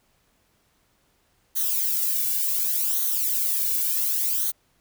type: noise with flanger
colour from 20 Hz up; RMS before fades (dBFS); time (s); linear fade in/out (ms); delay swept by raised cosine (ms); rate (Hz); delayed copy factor
violet; -24; 1.55-4.52; 20; 0.39 to 1.59; 0.68; -0.75
effects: pink hiss -66 dBFS RMS until 4.8 s